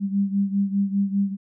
sine beating tone pair, 197.2 / 202.2 Hz, G3 / G#3, +11 / -46 cents, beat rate 5 Hz, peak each -21 / -25 dBFS, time 0-1.37 s, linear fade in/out 50 ms, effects none

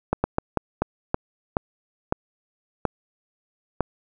slowing click train, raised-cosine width 1 ms, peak -6 dBFS, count 10, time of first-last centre 0.13-3.807 s, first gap 110 ms, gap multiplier 1.31, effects none

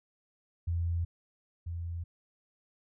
sine tone pair in turn, 85 / 85 Hz, F2 / F2, -46 / -46 cents, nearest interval unison, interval 0 cents, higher neither, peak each -28 / -34 dBFS, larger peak first, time 0.67-1.05 / 1.66-2.04 s, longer neither, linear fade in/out 10 ms, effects none

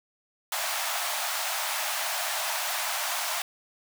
pink high-pass noise, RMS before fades -30 dBFS, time 0.52-3.42 s, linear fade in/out 2 ms, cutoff 610 Hz, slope 96 dB/octave, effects none

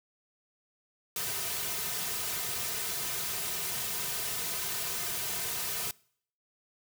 white noise with comb filter, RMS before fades -34 dBFS, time 1.16-5.91 s, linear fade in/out 2 ms, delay 3.6 ms, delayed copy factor -0.8, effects noise-tail reverb RT60 0.6 s tail -24 dB re dry

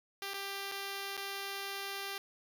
5% pulse tone with dropouts, 395 Hz, G4, 13 cents sharp, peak -27 dBFS, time 0.22-2.18 s, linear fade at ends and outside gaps 1 ms, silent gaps 0.336-0.341 / 0.715-0.72 / 1.169-1.176 s, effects none

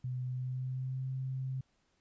sine tone with pitch glide, 126.5 to 131.34 Hz, B2 to C3, +42 to +7 cents, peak -34 dBFS, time 0.04-1.61 s, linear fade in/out 5 ms, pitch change +65 cents, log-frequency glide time 0.27-1.08 s, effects pink hiss -75 dBFS RMS until 2 s + resampled to 16000 Hz

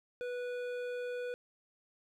triangle tone with hard clipping, 491.6 Hz, B4, 8 cents flat, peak -38 dBFS, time 0.21-1.34 s, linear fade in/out 0 ms, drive 15 dB, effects none

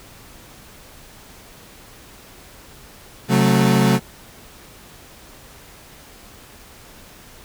35% pulse chord, F# diminished, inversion second, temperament equal with one note detuned, 134.26 / 185 / 220 Hz, C3 / F#3 / A3, +45 / 0 / 0 cents, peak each -16 dBFS, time 3.28-4 s, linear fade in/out 50 ms, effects pink hiss -44 dBFS RMS until 7.44 s

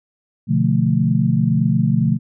sine chord, B half-diminished seventh, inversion none, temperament equal with one note detuned, 125.05 / 146.83 / 174.61 / 220 Hz, B2 / D3 / F3 / A3, +22 / 0 / 0 / 0 cents, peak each -19 dBFS, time 0.47-2.19 s, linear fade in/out 50 ms, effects none

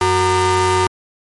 30% pulse ring-modulated tone, 277.7 Hz, C#4, 3 cents sharp, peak -7 dBFS, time 0.01-0.87 s, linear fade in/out 2 ms, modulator 648 Hz, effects MP3 48 kbps

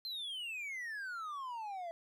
triangle exponential sweep, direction down, 4186 to 659.3 Hz, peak -38 dBFS, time 0.05-1.91 s, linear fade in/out 0 ms, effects none

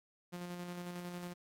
sawtooth tone with tremolo, 176.5 Hz, F3, 19 cents sharp, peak -37 dBFS, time 0.32-1.34 s, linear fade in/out 20 ms, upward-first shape square, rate 11 Hz, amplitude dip 30%, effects AAC 64 kbps

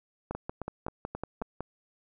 two click trains, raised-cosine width 1 ms, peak -20 / -21 dBFS, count 8 / 5, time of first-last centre 0.31-1.606 / 0.35-1.417 s, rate 5.4 / 3.75 Hz, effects none

